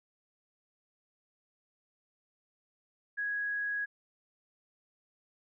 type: tone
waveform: sine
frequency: 1661.2 Hz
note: G#6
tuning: in tune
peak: -31 dBFS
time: 3.17-3.86 s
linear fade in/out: 20 ms
effects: none